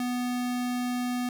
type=tone; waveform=square; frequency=246.9 Hz; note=B3; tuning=in tune; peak=-28 dBFS; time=0-1.29 s; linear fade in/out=2 ms; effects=none